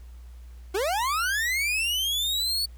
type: linear sweep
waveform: 40% pulse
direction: up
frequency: 349.2 to 4500 Hz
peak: -23 dBFS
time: 0.74-2.66 s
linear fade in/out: 10 ms
effects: added 60 Hz sine -41 dBFS peak until 2.77 s + pink hiss -61 dBFS RMS until 2.77 s